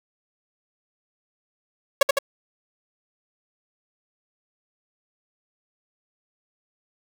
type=tone with echo; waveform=sawtooth; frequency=554.4 Hz; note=C#5; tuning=in tune; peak=-8 dBFS; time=2.01-2.03 s; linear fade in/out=5 ms; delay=79 ms; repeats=2; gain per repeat=-3 dB; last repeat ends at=2.188 s; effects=none